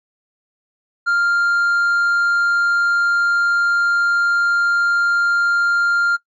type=tone; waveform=triangle; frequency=1396.9 Hz; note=F6; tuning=in tune; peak=-12 dBFS; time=1.06-6.17 s; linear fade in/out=20 ms; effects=noise-tail reverb RT60 0.1 s tail -20 dB re dry + resampled to 16000 Hz